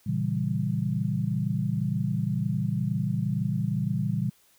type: chord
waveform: sine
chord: A# diminished seventh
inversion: none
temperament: equal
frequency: 116.54 / 138.59 / 164.81 / 196 Hz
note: A#2 / C#3 / E3 / G3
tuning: 0 / 0 / 0 / 0 cents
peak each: -30 dBFS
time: 0.06-4.3 s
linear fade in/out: 10 ms
effects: white hiss -62 dBFS RMS until 4.58 s